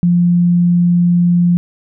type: tone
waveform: sine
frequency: 174.61 Hz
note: F3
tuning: in tune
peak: -8 dBFS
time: 0.03-1.57 s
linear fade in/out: 0 ms
effects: none